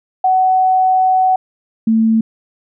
sine tone pair in turn, 749 / 223.2 Hz, F#5 / A3, +21 / +25 cents, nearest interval octave + major sixth, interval 2096 cents, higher first, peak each -9 / -9 dBFS, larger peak neither, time 0.24-1.36 / 1.87-2.21 s, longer first, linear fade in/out 5 ms, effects none

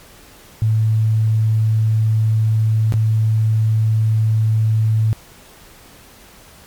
sine tone with dropouts, 110 Hz, A2, in tune, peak -12 dBFS, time 0.62-5.13 s, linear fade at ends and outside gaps 0 ms, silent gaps 2.923-2.939 s, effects pink hiss -44 dBFS RMS until 6.66 s + MP3 96 kbps

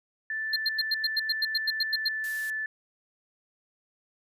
sine tone with pitch glide, 1760 to 1748.9 Hz, A6 to A6, 0 to -11 cents, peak -29 dBFS, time 0.3-2.66 s, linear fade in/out 2 ms, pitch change -11 cents, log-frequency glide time 1.88-2.51 s
triangle tone bursts, 4186 Hz, C8, in tune, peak -22 dBFS, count 13, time 0.53-2.086 s, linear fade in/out 5 ms, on 32 ms, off 95 ms
blue noise, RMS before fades -41 dBFS, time 2.24-2.5 s, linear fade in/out 0 ms
effects resampled to 32000 Hz

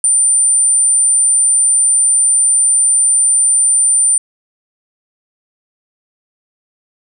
sine tone, 9130 Hz, D9, 50 cents flat, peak -8 dBFS, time 0.04-4.18 s, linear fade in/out 2 ms, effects none

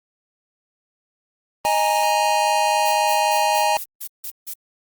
square chord, D# suspended fourth, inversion none, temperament just, 622.3 / 829.7 / 933.4 Hz, D#5 / G#5 / A#5, 0 / -2 / +2 cents, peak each -24 / -20 / -22 dBFS, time 1.65-3.77 s, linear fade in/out 0 ms
violet noise bursts, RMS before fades -30 dBFS, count 8, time 2.85-4.538 s, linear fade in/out 10 ms, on 71 ms, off 160 ms
effects Opus 24 kbps

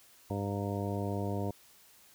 harmonic tone with a mistuned harmonic, 100.3 Hz, G2, 40 cents sharp, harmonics 1 / 2 / 3 / 4 / 5 / 6 / 7 / 9, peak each -35 / -38 / -40 / -41 / -42 / -43 / -43 / -45 dBFS, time 0.3-1.51 s, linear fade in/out 5 ms, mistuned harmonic 9, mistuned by +42 cents, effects white hiss -60 dBFS RMS until 2.14 s

